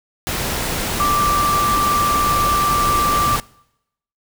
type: tone in noise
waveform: sine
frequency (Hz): 1174.7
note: D6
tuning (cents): 0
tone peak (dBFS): -15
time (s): 1-3.36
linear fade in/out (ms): 0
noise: pink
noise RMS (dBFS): -22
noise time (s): 0.27-3.4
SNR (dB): +4
effects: noise-tail reverb RT60 0.8 s tail -23 dB re dry

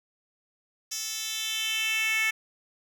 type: tone with high-pass filter sweep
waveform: 10% pulse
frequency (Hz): 440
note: A4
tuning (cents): 0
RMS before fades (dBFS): -29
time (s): 0.91-2.31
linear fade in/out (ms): 10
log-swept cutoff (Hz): 5000 to 2100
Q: 3.4
effects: none

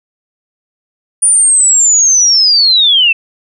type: linear sweep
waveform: sine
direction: down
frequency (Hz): 9480 to 2600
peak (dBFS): -5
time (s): 1.22-3.13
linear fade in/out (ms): 10
effects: none

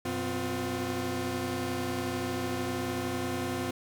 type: tone cluster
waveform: sawtooth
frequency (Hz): 92.1 / 122.6 / 256.3 / 354.9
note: F#2 / B2 / C4 / F4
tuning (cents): -7 / -12 / -36 / +28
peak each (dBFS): -35 / -36 / -30 / -31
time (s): 0.05-3.71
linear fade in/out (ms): 5
effects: none

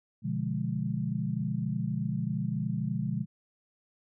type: chord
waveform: sine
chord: B diminished seventh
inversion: none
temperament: equal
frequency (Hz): 123.47 / 146.83 / 174.61 / 207.7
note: B2 / D3 / F3 / Ab3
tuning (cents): 0 / 0 / 0 / 0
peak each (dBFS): -34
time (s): 0.22-3.26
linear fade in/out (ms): 50
effects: none

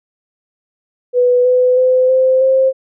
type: tone with pitch steps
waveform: sine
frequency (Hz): 493.9 / 502.2 / 510.7 / 519.4 / 528.1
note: B4 / B4 / C5 / C5 / C5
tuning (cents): 0 / +29 / -42 / -13 / +16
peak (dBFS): -8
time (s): 1.13-2.73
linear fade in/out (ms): 50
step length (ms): 320
effects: none

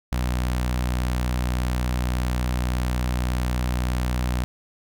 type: tone with notch filter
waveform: sawtooth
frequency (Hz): 61.74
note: B1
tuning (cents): 0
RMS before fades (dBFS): -24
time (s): 0.12-4.44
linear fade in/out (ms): 0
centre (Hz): 410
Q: 1.7
effects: none

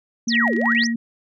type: tone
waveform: sine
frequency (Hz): 231.2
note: A#3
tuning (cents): -14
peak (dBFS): -20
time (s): 0.27-0.96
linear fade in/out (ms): 5
type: exponential two-way sweep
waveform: sine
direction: down then up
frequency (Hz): 6350 to 311.1 to 6350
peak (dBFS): -22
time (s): 0.28-0.87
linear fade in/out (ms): 5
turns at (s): 0.55
type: tone with tremolo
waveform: sine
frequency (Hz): 1900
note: A#6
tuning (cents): +33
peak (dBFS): -17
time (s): 0.3-0.94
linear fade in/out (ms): 50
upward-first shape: square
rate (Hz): 2.8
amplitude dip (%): 60
type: clicks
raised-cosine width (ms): 0.2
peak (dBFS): -24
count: 6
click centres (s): 0.353 / 0.533 / 0.565 / 0.615 / 0.72 / 0.75
effects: none

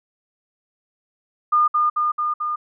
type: tone with echo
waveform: sine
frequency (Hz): 1214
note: D#6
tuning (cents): -43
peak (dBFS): -13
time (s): 1.52-1.68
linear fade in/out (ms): 10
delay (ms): 220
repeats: 4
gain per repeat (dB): -2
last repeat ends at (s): 2.56
effects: none

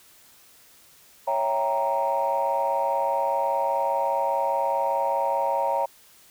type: chord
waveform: sine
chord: C# diminished seventh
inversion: none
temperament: equal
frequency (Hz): 554.4 / 659.3 / 784 / 932.3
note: C#5 / E5 / G5 / Bb5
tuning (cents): 0 / 0 / 0 / 0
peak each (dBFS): -26 / -29 / -28 / -24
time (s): 1.27-5.86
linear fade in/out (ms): 10
effects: tanh soft clip ceiling -14 dBFS + white hiss -54 dBFS RMS until 6.3 s

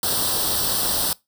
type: noise with comb filter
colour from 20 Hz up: white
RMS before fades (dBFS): -22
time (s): 0.03-1.13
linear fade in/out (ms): 2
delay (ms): 0.22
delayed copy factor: +0.8
effects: noise-tail reverb RT60 0.2 s tail -22 dB re dry

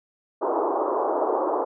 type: band-pass noise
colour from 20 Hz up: pink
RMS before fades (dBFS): -24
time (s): 0.41-1.65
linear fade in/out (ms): 20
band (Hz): 330 to 1100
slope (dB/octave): 48
effects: none

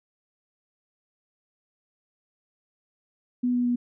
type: tone with pitch steps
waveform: sine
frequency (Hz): 246.9 / 244.9 / 242.9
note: B3 / B3 / B3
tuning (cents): 0 / -14 / -29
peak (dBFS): -21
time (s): 3.43-3.76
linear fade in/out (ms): 10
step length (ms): 110
effects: none

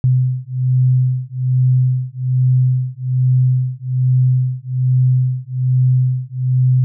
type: beating tone pair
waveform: sine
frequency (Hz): 127.2 / 128.4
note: C3 / C3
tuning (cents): -48 / -32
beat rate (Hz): 1.2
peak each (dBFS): -15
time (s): 0.04-6.84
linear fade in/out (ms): 0
effects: none

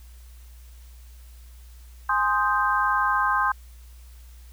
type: chord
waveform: sine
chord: Ab major seventh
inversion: none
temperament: equal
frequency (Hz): 830.6 / 1046.5 / 1244.5 / 1568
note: Ab5 / C6 / Eb6 / G6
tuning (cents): 0 / 0 / 0 / 0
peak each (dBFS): -28 / -23 / -26 / -25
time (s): 2.09-3.52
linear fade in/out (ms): 5
effects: added 60 Hz sine -43 dBFS peak until 4.52 s + white hiss -57 dBFS RMS until 4.52 s

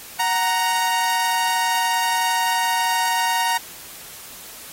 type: tone pair together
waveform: sawtooth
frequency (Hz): 742.2 / 932.3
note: F#5 / A#5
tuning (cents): +5 / 0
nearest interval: major third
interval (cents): 395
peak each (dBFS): -22 / -15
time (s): 0.19-3.58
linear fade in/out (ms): 10
effects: white hiss -39 dBFS RMS until 4.72 s + AAC 48 kbps

